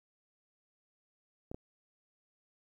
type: clicks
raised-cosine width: 2 ms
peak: -28 dBFS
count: 2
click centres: 1.515 / 1.545 s
effects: 11-bit